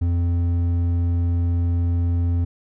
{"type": "tone with hard clipping", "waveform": "sine", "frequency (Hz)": 86.4, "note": "F2", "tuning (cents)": -18, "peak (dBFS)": -19, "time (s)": [0.01, 2.45], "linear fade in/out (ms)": 10, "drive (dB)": 6, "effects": []}